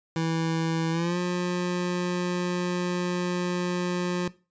25% pulse tone with pitch glide, 163.4 to 178.19 Hz, E3 to F3, -15 to +35 cents, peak -21 dBFS, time 0.16-4.28 s, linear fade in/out 2 ms, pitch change +150 cents, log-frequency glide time 0.91-1.18 s, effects noise-tail reverb RT60 0.3 s tail -18 dB re dry + resampled to 16000 Hz

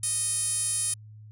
5% pulse tone with band-pass filter, 622.3 Hz, D#5, in tune, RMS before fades -28 dBFS, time 0.03-0.94 s, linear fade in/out 5 ms, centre 10000 Hz, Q 9.8, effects added 107 Hz sine -44 dBFS peak until 1.31 s

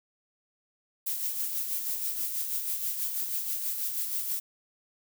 violet noise with tremolo, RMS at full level -30 dBFS, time 1.06-4.4 s, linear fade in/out 10 ms, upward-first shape sine, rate 6.2 Hz, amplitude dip 45%, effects none

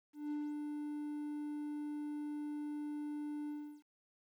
triangle tone with ADSR envelope, 296.3 Hz, D4, 15 cents sharp, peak -34 dBFS, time 0.13-3.83 s, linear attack 180 ms, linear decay 230 ms, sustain -3 dB, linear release 340 ms, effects 12-bit

